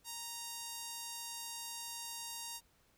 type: tone with notch filter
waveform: 5% pulse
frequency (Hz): 932.3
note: A#5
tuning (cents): 0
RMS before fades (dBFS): -45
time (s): 0.04-2.61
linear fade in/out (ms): 50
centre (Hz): 2100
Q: 1.4
effects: pink hiss -71 dBFS RMS until 2.97 s